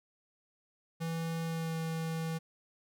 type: tone with pitch glide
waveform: square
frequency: 164.6 to 162.52 Hz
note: E3 to E3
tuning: -2 to -24 cents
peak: -34 dBFS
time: 1-2.39 s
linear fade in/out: 20 ms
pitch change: -22 cents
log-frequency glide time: 1.43-1.78 s
effects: none